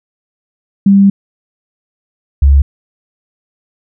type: tone pair in turn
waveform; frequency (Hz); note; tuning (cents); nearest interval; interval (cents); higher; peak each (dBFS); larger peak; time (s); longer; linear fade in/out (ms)
sine; 197.7 / 69.54; G3 / C#2; +15 / +6; octave + tritone; 1809; first; -3; neither; 0.86-1.1 / 2.42-2.62; first; 5
effects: none